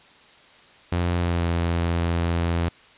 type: tone with pitch glide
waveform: sawtooth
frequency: 87.31 to 84.92 Hz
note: F2 to F2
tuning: 0 to -48 cents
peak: -17 dBFS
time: 0.92-2.69 s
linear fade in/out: 5 ms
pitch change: -48 cents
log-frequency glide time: 1.19-1.45 s
effects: white hiss -51 dBFS RMS until 2.97 s + resampled to 8000 Hz